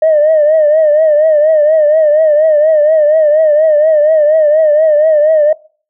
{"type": "tone with vibrato", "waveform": "sine", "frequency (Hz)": 614, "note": "D#5", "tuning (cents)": -23, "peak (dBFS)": -4, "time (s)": [0.02, 5.53], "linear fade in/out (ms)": 5, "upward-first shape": "triangle", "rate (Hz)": 4.2, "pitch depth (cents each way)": 93, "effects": ["noise-tail reverb RT60 0.4 s tail -21 dB re dry", "tanh soft clip ceiling -2 dBFS"]}